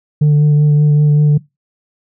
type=tone with vibrato; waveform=sine; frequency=148.7 Hz; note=D3; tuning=22 cents sharp; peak=-4 dBFS; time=0.21-1.38 s; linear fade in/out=10 ms; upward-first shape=sine; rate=5.2 Hz; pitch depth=18 cents each way; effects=noise-tail reverb RT60 0.2 s tail -21 dB re dry + tanh soft clip ceiling -6 dBFS